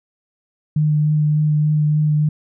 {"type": "tone with vibrato", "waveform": "sine", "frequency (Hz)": 151.4, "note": "D#3", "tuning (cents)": -47, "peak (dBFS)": -13, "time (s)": [0.76, 2.29], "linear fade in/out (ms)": 5, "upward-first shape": "triangle", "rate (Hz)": 3.4, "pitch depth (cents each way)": 16, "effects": []}